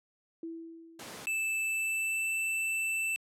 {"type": "tone with exponential decay", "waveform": "sine", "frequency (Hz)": 329.6, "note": "E4", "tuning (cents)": 0, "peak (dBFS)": -35, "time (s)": [0.43, 1.68], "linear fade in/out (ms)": 2, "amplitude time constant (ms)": 270}
{"type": "noise", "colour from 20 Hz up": "pink", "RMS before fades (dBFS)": -43, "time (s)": [0.99, 1.26], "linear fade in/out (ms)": 5}
{"type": "tone with pitch glide", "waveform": "square", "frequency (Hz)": [2637, 2657], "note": ["E7", "E7"], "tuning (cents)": [0, 13], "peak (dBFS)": -30, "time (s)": [1.27, 3.16], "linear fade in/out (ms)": 0, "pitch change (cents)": 13, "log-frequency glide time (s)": [1.61, 2.28]}
{"effects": ["high-pass 200 Hz 12 dB/octave", "low-pass 12000 Hz 12 dB/octave"]}